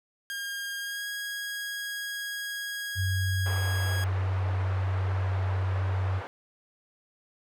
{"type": "tone with pitch glide", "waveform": "sawtooth", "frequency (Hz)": [1617, 1647.2], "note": ["G#6", "G#6"], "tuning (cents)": [-47, -15], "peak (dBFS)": -29, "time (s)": [0.3, 4.04], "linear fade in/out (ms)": 0, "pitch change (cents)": 32, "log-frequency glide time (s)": [0.8, 1.06]}
{"type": "tone", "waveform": "sine", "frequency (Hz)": 94.4, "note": "F#2", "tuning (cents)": 35, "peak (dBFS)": -25, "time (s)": [2.95, 6.22], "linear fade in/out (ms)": 50}
{"type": "band-pass noise", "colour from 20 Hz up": "pink", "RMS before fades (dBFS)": -40, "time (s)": [3.46, 6.27], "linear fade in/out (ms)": 0, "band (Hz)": [490, 1500], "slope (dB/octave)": 12}
{"effects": []}